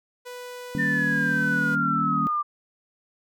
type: tone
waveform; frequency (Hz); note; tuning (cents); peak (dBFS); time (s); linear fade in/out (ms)
sawtooth; 493.9; B4; 0; -32; 0.25-1.76; 20
type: chord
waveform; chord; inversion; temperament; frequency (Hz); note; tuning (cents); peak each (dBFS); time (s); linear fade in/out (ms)
sine; Eb dominant seventh; none; equal; 155.56 / 196 / 233.1 / 277.2; Eb3 / G3 / Bb3 / Db4; 0 / 0 / 0 / 0; -30; 0.75-2.27; 0
type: exponential sweep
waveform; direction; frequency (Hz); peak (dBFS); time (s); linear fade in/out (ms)
sine; down; 1810 to 1180; -22; 0.78-2.43; 20
effects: none